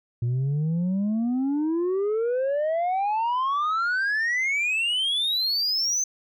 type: exponential sweep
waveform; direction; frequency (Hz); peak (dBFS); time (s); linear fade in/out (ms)
sine; up; 116.54 to 6270; -19; 0.22-6.04; 5
effects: tanh soft clip ceiling -21 dBFS